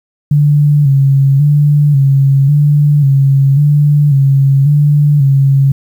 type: tone with vibrato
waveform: sine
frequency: 141.9 Hz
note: C#3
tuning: 41 cents sharp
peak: -5 dBFS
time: 0.31-5.72 s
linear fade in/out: 5 ms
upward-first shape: square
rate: 0.92 Hz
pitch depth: 58 cents each way
effects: 7-bit